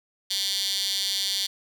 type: tone with high-pass filter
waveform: 15% pulse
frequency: 196 Hz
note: G3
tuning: in tune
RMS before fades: -27 dBFS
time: 0.3-1.47 s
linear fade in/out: 10 ms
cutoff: 3900 Hz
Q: 5.6
effects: none